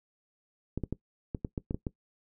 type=clicks; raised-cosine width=3 ms; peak=-19 dBFS; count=9; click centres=0.776 / 0.837 / 0.926 / 1.348 / 1.448 / 1.578 / 1.709 / 1.745 / 1.868 s; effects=noise-tail reverb RT60 0.1 s tail -19 dB re dry